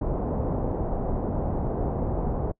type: low-pass noise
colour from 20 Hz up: pink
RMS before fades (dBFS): -27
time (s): 0.01-2.52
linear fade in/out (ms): 10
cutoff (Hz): 790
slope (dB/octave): 24
effects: noise-tail reverb RT60 0.1 s tail -23 dB re dry